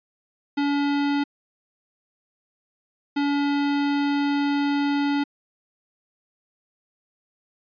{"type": "tone bursts at uneven times", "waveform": "square", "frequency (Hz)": 285.3, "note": "C#4", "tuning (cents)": 50, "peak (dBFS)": -21, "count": 2, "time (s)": [[0.57, 1.24], [3.16, 5.24]], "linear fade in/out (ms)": 10, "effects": ["resampled to 11025 Hz"]}